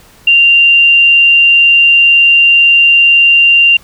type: tone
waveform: sine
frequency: 2779 Hz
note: F7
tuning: 9 cents flat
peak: -3 dBFS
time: 0.27-3.77 s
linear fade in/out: 5 ms
effects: pink hiss -42 dBFS RMS until 3.83 s